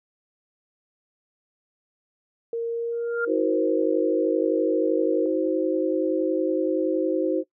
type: tone with pitch glide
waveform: sine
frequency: 463.5 to 470.8 Hz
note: A#4 to A#4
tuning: -10 to +17 cents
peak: -24 dBFS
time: 2.53-5.26 s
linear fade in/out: 2 ms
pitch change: +27 cents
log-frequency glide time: 2.65-3.12 s
type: tone with exponential growth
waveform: sine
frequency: 1400 Hz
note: F6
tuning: 4 cents sharp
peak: -22 dBFS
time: 2.92-3.25 s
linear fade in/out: 5 ms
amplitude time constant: 71 ms
type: chord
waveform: sine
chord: C diminished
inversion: first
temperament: equal with one note detuned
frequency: 319.3 / 370 / 523.3 Hz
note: Eb4 / Gb4 / C5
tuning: +45 / 0 / 0 cents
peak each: -24 / -25 / -26 dBFS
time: 3.26-7.44 s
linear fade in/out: 50 ms
effects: noise-tail reverb RT60 0.1 s tail -20 dB re dry